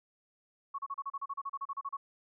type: tone bursts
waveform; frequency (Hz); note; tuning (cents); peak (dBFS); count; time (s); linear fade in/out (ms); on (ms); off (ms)
sine; 1108.7; C#6; 0; -34; 16; 0.74-1.97; 10; 45; 34
effects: none